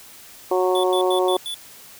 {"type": "harmonic tone", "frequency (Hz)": 183.7, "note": "F#3", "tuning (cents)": -12, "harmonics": [2, 3, 4, 5, 6], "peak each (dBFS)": [-19, -23, -25, -27, -29], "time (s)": [0.51, 1.37], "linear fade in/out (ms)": 5}
{"type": "tone bursts", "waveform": "square", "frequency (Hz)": 3459, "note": "A7", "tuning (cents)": -30, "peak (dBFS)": -27, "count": 5, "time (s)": [0.75, 1.544], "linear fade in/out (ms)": 2, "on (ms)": 86, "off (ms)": 91}
{"effects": ["white hiss -44 dBFS RMS until 1.99 s"]}